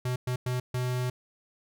square tone bursts at uneven times, 125.5 Hz, B2, 28 cents sharp, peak -28 dBFS, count 4, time 0.05-0.16 / 0.27-0.36 / 0.46-0.6 / 0.74-1.1 s, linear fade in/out 5 ms, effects none

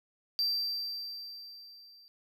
triangle tone with level ramp, 4692 Hz, D8, 2 cents flat, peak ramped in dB -25 to -54 dBFS, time 0.39-2.08 s, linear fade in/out 0 ms, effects none

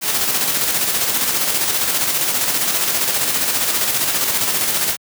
white noise with tremolo, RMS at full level -17 dBFS, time 0.01-4.97 s, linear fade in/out 50 ms, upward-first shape square, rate 15 Hz, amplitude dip 35%, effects high-pass 100 Hz 12 dB/octave

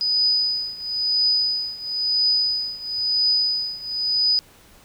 sine tone with tremolo, 4978 Hz, D#8, in tune, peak -15 dBFS, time 0.01-4.39 s, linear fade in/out 0 ms, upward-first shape triangle, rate 0.99 Hz, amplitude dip 90%, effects pink hiss -51 dBFS RMS until 4.84 s

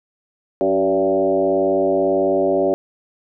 sine tone with frequency modulation, 478.6 Hz, A#4, 46 cents sharp, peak -14 dBFS, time 0.61-2.74 s, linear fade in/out 0 ms, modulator 98.2 Hz, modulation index 2, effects none

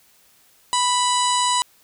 harmonic tone, 987.8 Hz, B5, in tune, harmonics 1 / 2 / 3 / 4 / 5 / 6 / 7 / 8 / 9 / 10, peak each -19 / -32 / -27 / -26 / -32 / -38 / -30 / -28 / -30 / -40 dBFS, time 0.73-1.62 s, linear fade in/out 0 ms, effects white hiss -56 dBFS RMS until 1.83 s

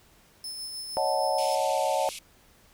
sawtooth tone with tremolo, 5250 Hz, E8, 8 cents flat, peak -31 dBFS, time 0.44-1.55 s, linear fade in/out 2 ms, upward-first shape triangle, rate 6.5 Hz, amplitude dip 35%
sine chord, D# half-diminished seventh, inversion third, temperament equal, 554.4 / 622.3 / 740 / 880 Hz, C#5 / D#5 / F#5 / A5, 0 / 0 / 0 / 0 cents, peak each -29 dBFS, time 0.97-2.09 s, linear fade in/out 0 ms
pink band-pass noise, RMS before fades -40 dBFS, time 1.38-2.19 s, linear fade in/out 5 ms, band 2200 to 12000 Hz, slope 96 dB/octave
effects pink hiss -59 dBFS RMS until 2.73 s

